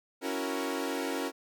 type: chord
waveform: sawtooth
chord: F# dominant seventh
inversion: second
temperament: equal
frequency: 277.2 / 329.6 / 370 / 466.2 Hz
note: C#4 / E4 / F#4 / A#4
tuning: 0 / 0 / 0 / 0 cents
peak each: -31 / -34 / -34 / -33 dBFS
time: 0.21-1.32 s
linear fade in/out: 50 ms
effects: none